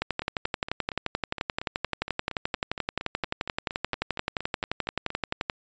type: two click trains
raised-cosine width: 0.3 ms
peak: -10 / -18 dBFS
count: 64 / 22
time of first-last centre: 0.02-5.498 / 0.22-5.104 s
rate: 11.5 / 4.3 Hz
effects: resampled to 16000 Hz